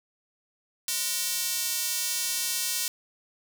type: tone with high-pass filter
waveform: square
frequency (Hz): 207.7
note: G#3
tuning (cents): 0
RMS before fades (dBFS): -29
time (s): 0.88-2.88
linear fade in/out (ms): 2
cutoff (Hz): 5200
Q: 0.66
effects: none